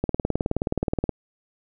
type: click train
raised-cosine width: 2 ms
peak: -9 dBFS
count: 21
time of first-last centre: 0.04-1.093 s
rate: 19 Hz
effects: none